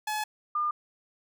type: tone pair in turn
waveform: sawtooth / sine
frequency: 853 / 1206.3 Hz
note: G#5 / D6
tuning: +46 / +46 cents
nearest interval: tritone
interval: 600 cents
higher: second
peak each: -25 dBFS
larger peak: neither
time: 0.07-0.24 / 0.55-0.71 s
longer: first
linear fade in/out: 5 ms
effects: none